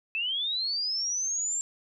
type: linear sweep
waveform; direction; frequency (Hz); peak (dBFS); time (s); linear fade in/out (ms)
sine; up; 2586 to 7460; -27; 0.15-1.61; 0
effects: none